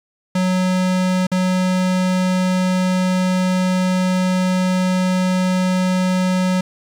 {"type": "tone with dropouts", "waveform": "square", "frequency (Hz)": 184.3, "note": "F#3", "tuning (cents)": -7, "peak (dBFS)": -16, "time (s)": [0.35, 6.61], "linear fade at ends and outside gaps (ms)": 5, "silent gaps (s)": [1.269, 1.316], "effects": ["low-pass 9000 Hz 12 dB/octave", "7-bit"]}